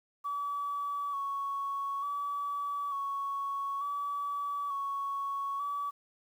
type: tone with vibrato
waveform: sine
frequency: 1128 Hz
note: C#6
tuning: 30 cents sharp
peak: -31 dBFS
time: 0.24-5.91 s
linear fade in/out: 20 ms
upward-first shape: square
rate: 0.56 Hz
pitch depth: 27 cents each way
effects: tanh soft clip ceiling -27 dBFS + 10-bit